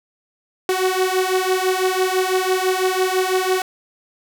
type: beating tone pair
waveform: sawtooth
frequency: 370 / 376 Hz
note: F#4 / F#4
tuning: 0 / +28 cents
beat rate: 6 Hz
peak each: -16 dBFS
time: 0.69-3.62 s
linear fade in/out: 2 ms
effects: none